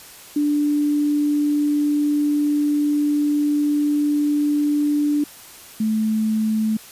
sine tone pair in turn, 293.7 / 218 Hz, D4 / A3, 0 / -16 cents, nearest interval perfect fourth, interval 516 cents, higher first, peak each -16 / -17 dBFS, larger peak first, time 0.36-5.24 / 5.8-6.77 s, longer first, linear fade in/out 5 ms, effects white hiss -42 dBFS RMS until 6.91 s + resampled to 32000 Hz

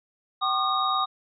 sine tone cluster, 765 / 1085 / 1214 / 3768 Hz, G5 / C#6 / D#6 / A#7, -42 / -37 / -43 / +18 cents, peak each -29 / -31 / -24 / -30 dBFS, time 0.41-1.06 s, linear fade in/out 20 ms, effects none

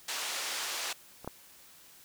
white band-pass noise, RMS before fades -36 dBFS, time 0.08-0.93 s, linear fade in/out 5 ms, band 570 to 6400 Hz, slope 12 dB/octave
clicks, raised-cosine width 1 ms, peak -30 / -21 dBFS, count 2, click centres 1.246 / 1.276 s
effects white hiss -56 dBFS RMS until 2.04 s

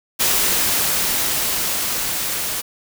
white noise with level ramp, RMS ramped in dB -17 to -24 dBFS, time 0.19-2.62 s, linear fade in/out 20 ms, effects none

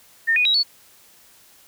sine tone with pitch steps, 1821 / 2470 / 3853 / 4430 Hz, A#6 / D#7 / B7 / C#8, -41 / -13 / -44 / -2 cents, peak -15 dBFS, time 0.27-0.634 s, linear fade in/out 20 ms, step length 91 ms, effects white hiss -52 dBFS RMS until 1.67 s

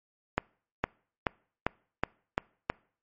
accelerating click train, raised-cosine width 0.5 ms, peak -10 dBFS, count 7, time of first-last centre 0.38-2.7 s, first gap 460 ms, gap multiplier 0.93, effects noise-tail reverb RT60 0.5 s tail -26 dB re dry + MP3 32 kbps

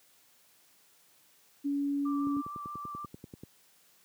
sine tone, 283.1 Hz, C#4, 37 cents sharp, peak -28 dBFS, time 1.64-2.42 s, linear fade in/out 20 ms
sine tone with vibrato, 1174 Hz, D6, 1 cent flat, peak -38 dBFS, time 2.05-3.06 s, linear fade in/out 10 ms, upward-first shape square, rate 6.4 Hz, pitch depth 12 cents each way
click train, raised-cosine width 3 ms, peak -30 dBFS, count 13, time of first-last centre 2.27-3.435 s, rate 10.3 Hz
effects white hiss -64 dBFS RMS until 4.04 s + high-pass 100 Hz 12 dB/octave

